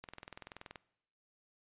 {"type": "click train", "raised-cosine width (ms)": 0.3, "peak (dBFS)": -30, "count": 16, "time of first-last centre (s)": [0.04, 0.758], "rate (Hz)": 20.9, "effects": ["noise-tail reverb RT60 0.8 s tail -21 dB re dry", "resampled to 8000 Hz"]}